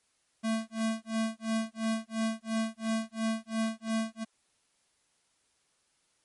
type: tone with tremolo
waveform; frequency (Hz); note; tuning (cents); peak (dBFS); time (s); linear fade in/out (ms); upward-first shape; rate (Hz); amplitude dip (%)
square; 222.9; A3; +23; -27; 0.43-4.25; 20; sine; 2.9; 100
effects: white hiss -72 dBFS RMS until 6.24 s + MP3 48 kbps